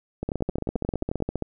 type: two click trains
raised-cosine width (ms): 2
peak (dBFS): -15 / -13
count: 12 / 18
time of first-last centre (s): 0.23-1.203 / 0.29-1.423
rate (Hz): 11.3 / 15
effects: none